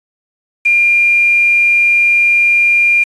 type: tone with quantisation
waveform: sine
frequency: 2400 Hz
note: D7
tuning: 37 cents sharp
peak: -7 dBFS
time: 0.65-3.04 s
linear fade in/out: 10 ms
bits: 5
effects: resampled to 22050 Hz